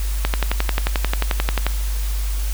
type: click train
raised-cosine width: 0.3 ms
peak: -3 dBFS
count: 17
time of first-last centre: 0.25-1.666 s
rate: 11.3 Hz
effects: added 50 Hz sine -19 dBFS peak until 2.53 s + white hiss -34 dBFS RMS until 2.53 s